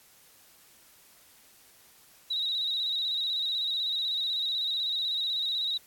sine tone with vibrato, 3840 Hz, B7, 49 cents flat, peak -27 dBFS, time 2.3-5.78 s, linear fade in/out 10 ms, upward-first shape square, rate 16 Hz, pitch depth 41 cents each way, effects white hiss -58 dBFS RMS until 5.86 s + AAC 64 kbps

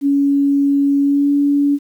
sine tone with pitch glide, 280.9 to 285.2 Hz, C#4 to C#4, +23 to +49 cents, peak -11 dBFS, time 0.01-1.79 s, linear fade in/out 50 ms, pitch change +26 cents, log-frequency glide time 1-1.31 s, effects 8-bit

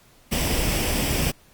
pink noise with comb filter, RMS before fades -23 dBFS, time 0.31-1.32 s, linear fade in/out 20 ms, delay 0.37 ms, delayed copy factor +0.5, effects pink hiss -55 dBFS RMS until 1.53 s + Opus 48 kbps

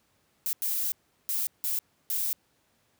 violet noise bursts at uneven times, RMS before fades -29 dBFS, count 5, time 0.46-0.53 / 0.62-0.92 / 1.29-1.47 / 1.64-1.79 / 2.1-2.33 s, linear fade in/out 0 ms, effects pink hiss -69 dBFS RMS until 2.99 s + high-pass 80 Hz 12 dB/octave

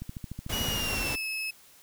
click train, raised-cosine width 5 ms, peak -24 dBFS, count 11, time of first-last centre 0.02-0.761 s, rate 13.5 Hz
pink noise, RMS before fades -33 dBFS, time 0.49-1.16 s, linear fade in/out 10 ms
35% pulse tone with pitch glide, 2906 to 2589 Hz, F#7 to E7, -32 to -32 cents, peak -29 dBFS, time 0.52-1.51 s, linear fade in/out 10 ms, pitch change -200 cents, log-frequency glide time 0.65-1.23 s
effects white hiss -56 dBFS RMS until 1.82 s

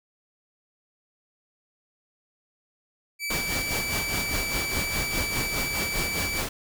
sawtooth tone, 2308 Hz, D7, 31 cents flat, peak -25 dBFS, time 3.19-6.44 s, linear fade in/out 50 ms
pink noise with tremolo, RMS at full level -28 dBFS, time 3.3-6.49 s, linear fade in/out 5 ms, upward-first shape sine, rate 4.9 Hz, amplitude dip 65%
effects none

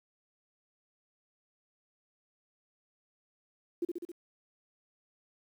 sine tone with echo, 346 Hz, F4, 16 cents flat, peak -28 dBFS, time 3.82-3.85 s, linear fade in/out 5 ms, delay 67 ms, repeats 4, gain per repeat -3 dB, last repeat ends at 4.118 s, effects 10-bit

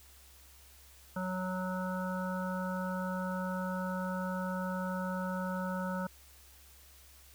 harmonic tone, 184.7 Hz, F#3, 3 cents flat, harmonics 1 / 3 / 5 / 7 / 8, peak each -35 / -40 / -42 / -43 / -44 dBFS, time 1.16-6.07 s, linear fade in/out 5 ms, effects added 67 Hz sine -59 dBFS peak until 7.34 s + white hiss -59 dBFS RMS until 7.34 s

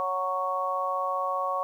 harmonic tone, 185 Hz, F#3, in tune, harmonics 3 / 4 / 5 / 6, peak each -32 / -33 / -37 / -28 dBFS, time 0-1.63 s, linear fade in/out 0 ms, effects 10-bit

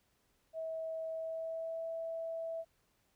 sine tone with pitch glide, 646 to 656.9 Hz, E5 to E5, -35 to -6 cents, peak -37 dBFS, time 0.53-2.65 s, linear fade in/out 50 ms, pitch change +29 cents, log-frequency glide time 1.1-1.87 s, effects pink hiss -75 dBFS RMS until 3.15 s

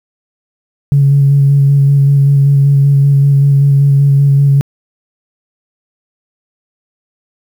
sine tone with vibrato, 140 Hz, C#3, 18 cents sharp, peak -4 dBFS, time 0.92-4.61 s, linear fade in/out 0 ms, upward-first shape square, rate 5.2 Hz, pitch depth 14 cents each way, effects tanh soft clip ceiling 0 dBFS + 7-bit

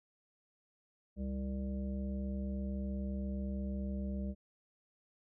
harmonic tone with a mistuned harmonic, 65.8 Hz, C2, 10 cents sharp, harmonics 1 / 3 / 5 / 7 / 9, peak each -38 / -38 / -52 / -54 / -50 dBFS, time 1.16-4.35 s, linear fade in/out 50 ms, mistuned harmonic 1, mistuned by +67 cents, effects none

